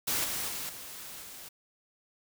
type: noise with level steps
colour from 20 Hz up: white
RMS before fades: -30 / -34 / -37 / -44 / -46 dBFS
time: 0.07-1.49 s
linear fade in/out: 10 ms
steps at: 0.24 / 0.48 / 0.69 / 1.22 s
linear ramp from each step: 2 ms
effects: none